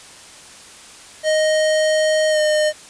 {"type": "tone with pitch glide", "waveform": "square", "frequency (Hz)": [622.3, 610.6], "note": ["D#5", "D#5"], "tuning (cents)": [0, -33], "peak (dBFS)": -15, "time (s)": [1.23, 2.73], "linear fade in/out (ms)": 50, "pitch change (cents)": -33, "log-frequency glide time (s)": [2.3, 2.39], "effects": ["white hiss -41 dBFS RMS until 2.89 s", "resampled to 22050 Hz"]}